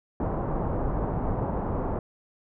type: low-pass noise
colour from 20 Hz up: pink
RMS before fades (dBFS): -28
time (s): 0.2-1.99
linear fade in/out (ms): 2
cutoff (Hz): 1000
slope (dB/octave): 24
effects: none